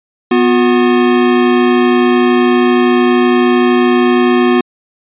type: tone pair together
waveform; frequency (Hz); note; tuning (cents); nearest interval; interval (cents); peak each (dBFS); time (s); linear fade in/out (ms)
square; 246.9 / 359.8; B3 / F#4; 0 / -48; perfect fifth; 652; -11; 0.31-4.61; 5
effects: resampled to 8000 Hz